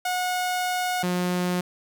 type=tone pair in turn; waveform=sawtooth; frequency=728 / 179.29 Hz; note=F#5 / F3; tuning=-28 / +46 cents; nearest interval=2 octaves; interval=2426 cents; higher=first; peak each=-20 / -19 dBFS; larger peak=second; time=0.05-1.03 / 1.03-1.61 s; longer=first; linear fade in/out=5 ms; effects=none